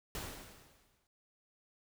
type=noise with exponential decay; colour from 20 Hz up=pink; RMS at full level=-40 dBFS; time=0.15-1.07 s; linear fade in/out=1 ms; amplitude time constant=200 ms; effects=none